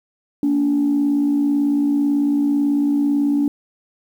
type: tone pair together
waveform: sine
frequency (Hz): 229.2 / 287.3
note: A#3 / D4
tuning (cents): -29 / -38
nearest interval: major third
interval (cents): 391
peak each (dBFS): -23 / -14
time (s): 0.43-3.48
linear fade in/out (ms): 2
effects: tanh soft clip ceiling -10 dBFS + 8-bit